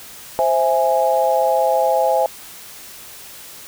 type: chord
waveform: sine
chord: C augmented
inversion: none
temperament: equal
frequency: 523.3 / 659.3 / 830.6 Hz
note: C5 / E5 / G#5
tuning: 0 / 0 / 0 cents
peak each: -18 dBFS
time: 0.39-2.26 s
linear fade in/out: 0 ms
effects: white hiss -38 dBFS RMS until 3.67 s